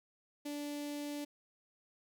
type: tone with notch filter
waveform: sawtooth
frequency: 291.3 Hz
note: D4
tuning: 14 cents flat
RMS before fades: -41 dBFS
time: 0.45-1.25 s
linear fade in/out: 10 ms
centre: 1300 Hz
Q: 0.82
effects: none